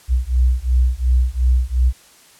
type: beating tone pair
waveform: sine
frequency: 61.1 / 63.9 Hz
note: B1 / C2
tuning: -18 / -40 cents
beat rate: 2.8 Hz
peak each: -16 / -16 dBFS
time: 0.08-1.93 s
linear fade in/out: 50 ms
effects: white hiss -48 dBFS RMS until 2.39 s + low-pass 11000 Hz 12 dB/octave